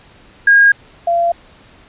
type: tone pair in turn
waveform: sine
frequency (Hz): 1629 / 684.9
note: G#6 / F5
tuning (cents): -34 / -34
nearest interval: octave + minor third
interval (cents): 1500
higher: first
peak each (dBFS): -5 / -11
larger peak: first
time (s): 0.47-0.72 / 1.07-1.32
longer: neither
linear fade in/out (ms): 5
effects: pink hiss -45 dBFS RMS until 1.88 s + resampled to 8000 Hz